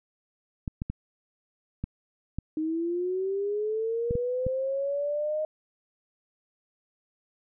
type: clicks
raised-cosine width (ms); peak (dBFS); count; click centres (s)
5; -18; 8; 0.678 / 0.819 / 0.9 / 1.84 / 2.386 / 4.109 / 4.154 / 4.466
type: linear sweep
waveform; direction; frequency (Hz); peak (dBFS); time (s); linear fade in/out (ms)
sine; up; 308.4 to 622.3; -26; 2.57-5.45; 2
effects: none